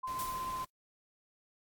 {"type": "tone with tremolo", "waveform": "sine", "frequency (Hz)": 1035, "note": "C6", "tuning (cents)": -19, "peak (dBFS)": -34, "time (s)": [0.03, 0.65], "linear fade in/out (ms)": 10, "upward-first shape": "triangle", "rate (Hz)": 16, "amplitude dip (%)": 30}
{"type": "noise", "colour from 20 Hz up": "pink", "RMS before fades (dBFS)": -48, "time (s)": [0.07, 0.65], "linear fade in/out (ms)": 5}
{"type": "noise with exponential decay", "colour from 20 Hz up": "blue", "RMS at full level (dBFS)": -39, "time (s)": [0.19, 0.7], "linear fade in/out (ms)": 2, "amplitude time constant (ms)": 110}
{"effects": ["AAC 64 kbps"]}